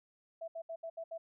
sine tone bursts at uneven times, 659.3 Hz, E5, in tune, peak -39 dBFS, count 6, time 0.41-0.48 / 0.55-0.62 / 0.69-0.76 / 0.83-0.9 / 0.97-1.04 / 1.11-1.18 s, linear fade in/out 10 ms, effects none

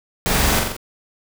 pink noise with echo, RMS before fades -20 dBFS, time 0.26-0.59 s, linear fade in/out 0 ms, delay 44 ms, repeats 4, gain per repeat -3 dB, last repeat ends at 0.766 s, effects none

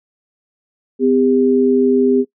sine tone pair together, 254.4 / 401.3 Hz, C4 / G4, -48 / +41 cents, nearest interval minor sixth, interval 789 cents, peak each -13 dBFS, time 0.99-2.25 s, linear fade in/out 50 ms, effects noise-tail reverb RT60 0.1 s tail -20 dB re dry

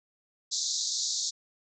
white band-pass noise, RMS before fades -31 dBFS, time 0.51-1.31 s, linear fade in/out 20 ms, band 3700 to 7200 Hz, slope 96 dB/octave, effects none

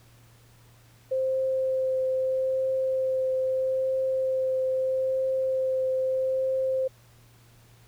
sine tone with vibrato, 523.3 Hz, C5, in tune, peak -23 dBFS, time 1.11-6.88 s, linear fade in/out 10 ms, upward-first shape triangle, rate 0.78 Hz, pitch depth 10 cents each way, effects added 117 Hz sine -55 dBFS peak until 7.87 s + pink hiss -59 dBFS RMS until 7.87 s

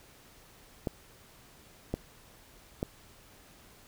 clicks, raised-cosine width 2 ms, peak -17 dBFS, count 3, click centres 0.872 / 1.94 / 2.829 s, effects pink hiss -57 dBFS RMS until 3.87 s

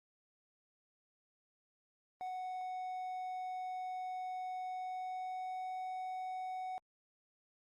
triangle tone with pitch glide, 740 to 744.3 Hz, F#5 to F#5, 0 to +10 cents, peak -37 dBFS, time 2.21-6.78 s, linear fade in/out 0 ms, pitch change +10 cents, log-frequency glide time 4.65-5.74 s, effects Opus 24 kbps

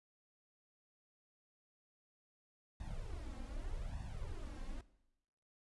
brown noise with flanger, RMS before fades -44 dBFS, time 2.8-4.81 s, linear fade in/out 2 ms, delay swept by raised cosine 1.1 to 3.8 ms, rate 0.83 Hz, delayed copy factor +1, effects noise-tail reverb RT60 0.9 s tail -18 dB re dry + resampled to 24000 Hz

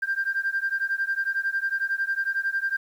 sine beating tone pair, 1581 / 1592 Hz, G6 / G6, +14 / +26 cents, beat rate 11 Hz, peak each -26 dBFS, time 0.02-2.77 s, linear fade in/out 10 ms, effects tanh soft clip ceiling -17 dBFS + 9-bit

